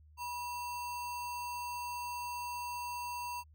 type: tone with sample-and-hold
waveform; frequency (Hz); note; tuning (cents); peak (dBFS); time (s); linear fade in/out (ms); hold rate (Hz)
sine; 970; B5; -31; -37; 0.17-3.44; 50; 3675
effects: added 76 Hz sine -57 dBFS peak until 3.54 s